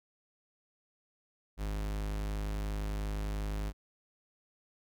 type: tone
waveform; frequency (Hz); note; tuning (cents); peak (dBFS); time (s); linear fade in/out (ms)
45% pulse; 51.4; G#1; -17; -33; 1.57-3.73; 50
effects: none